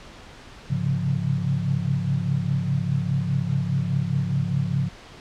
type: tone cluster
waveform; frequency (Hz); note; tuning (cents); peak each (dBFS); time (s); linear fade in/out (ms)
sine; 104 / 133.7 / 138.6 / 175; G#2 / C3 / C#3 / F3; +3 / +38 / 0 / +4; -29 / -28 / -24 / -27; 0.7-4.89; 10
effects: pink hiss -44 dBFS RMS until 5.2 s + low-pass 5000 Hz 12 dB/octave